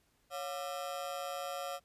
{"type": "ring-modulated tone", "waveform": "30% pulse", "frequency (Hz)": 635, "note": "D#5", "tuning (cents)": 35, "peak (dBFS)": -32, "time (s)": [0.3, 1.8], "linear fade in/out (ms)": 50, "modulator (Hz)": 79.6, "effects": ["pink hiss -73 dBFS RMS until 1.84 s", "resampled to 32000 Hz"]}